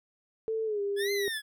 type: tone with pitch glide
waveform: sine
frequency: 443.6 to 402.1 Hz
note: A4 to G4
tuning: +14 to +44 cents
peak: -28 dBFS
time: 0.48-1.28 s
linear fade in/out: 0 ms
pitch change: -170 cents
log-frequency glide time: 0.65-0.81 s
type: exponential two-way sweep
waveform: 25% pulse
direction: up then down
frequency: 1670 to 2093 to 1670 Hz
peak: -28 dBFS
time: 0.96-1.42 s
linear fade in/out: 50 ms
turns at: 1.12 s
effects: none